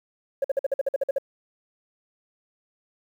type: tone bursts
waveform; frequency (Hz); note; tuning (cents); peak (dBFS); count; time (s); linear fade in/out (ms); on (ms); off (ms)
sine; 548; C#5; -20; -18; 11; 0.42-1.184; 5; 24; 50
effects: tanh soft clip ceiling -17 dBFS + 9-bit

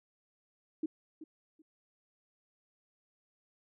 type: tone with echo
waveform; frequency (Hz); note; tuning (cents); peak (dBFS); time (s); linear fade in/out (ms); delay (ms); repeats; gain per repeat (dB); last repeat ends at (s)
sine; 314.1; D#4; +16; -30; 0.83-0.86; 5; 380; 2; -14; 1.62
effects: none

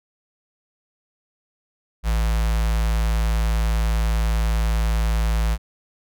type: tone with notch filter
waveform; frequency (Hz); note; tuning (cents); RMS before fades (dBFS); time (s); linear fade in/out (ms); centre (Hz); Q
square; 55; A1; 0; -20; 2.03-5.58; 50; 320; 0.73
effects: none

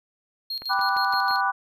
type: tone with tremolo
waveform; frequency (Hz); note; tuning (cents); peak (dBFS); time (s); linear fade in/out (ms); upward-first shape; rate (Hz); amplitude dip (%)
triangle; 4242; C8; +23; -26; 0.5-1.41; 5; square; 6.4; 75
type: click train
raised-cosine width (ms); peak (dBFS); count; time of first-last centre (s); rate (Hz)
0.5; -24; 5; 0.62-1.31; 5.8
type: chord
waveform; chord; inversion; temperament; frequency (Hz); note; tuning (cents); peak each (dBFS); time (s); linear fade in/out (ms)
sine; G major seventh; none; equal; 784 / 987.8 / 1174.7 / 1480; G5 / B5 / D6 / F#6; 0 / 0 / 0 / 0; -26; 0.69-1.52; 20
effects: none

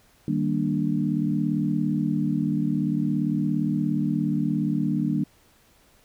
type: chord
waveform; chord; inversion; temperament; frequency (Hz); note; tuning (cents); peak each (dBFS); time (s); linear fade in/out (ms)
sine; Eb major seventh; none; equal; 155.56 / 196 / 233.1 / 293.7; Eb3 / G3 / Bb3 / D4; 0 / 0 / 0 / 0; -27; 0.28-5.24; 2
effects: pink hiss -59 dBFS RMS until 6.04 s

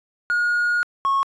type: tone pair in turn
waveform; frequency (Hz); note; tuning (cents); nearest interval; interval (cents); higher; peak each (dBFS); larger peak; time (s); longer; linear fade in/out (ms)
triangle; 1438 / 1095.5; F#6 / C#6; -50 / -21; perfect fourth; 471; first; -15 / -14; second; 0.3-0.83 / 1.05-1.23; first; 0
effects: tanh soft clip ceiling -12 dBFS + resampled to 22050 Hz

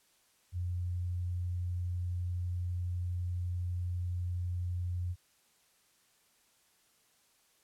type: tone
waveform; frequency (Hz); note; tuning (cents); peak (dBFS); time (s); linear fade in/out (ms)
sine; 88.8; F2; +29; -32; 0.52-5.16; 50
effects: white hiss -69 dBFS RMS until 7.63 s + low-pass 12000 Hz 12 dB/octave

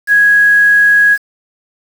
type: tone with quantisation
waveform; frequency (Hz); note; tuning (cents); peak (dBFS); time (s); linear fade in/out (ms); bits
sine; 1661.2; G#6; 0; -5; 0.07-1.18; 50; 5
effects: none

